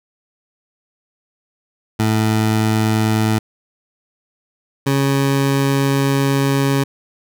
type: tone pair in turn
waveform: 20% pulse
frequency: 109.4 / 137.84 Hz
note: A2 / C#3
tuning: -9 / -9 cents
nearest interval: major third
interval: 400 cents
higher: second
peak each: -9 dBFS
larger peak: neither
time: 1.99-3.39 / 4.86-6.84 s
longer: second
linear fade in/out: 10 ms
effects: none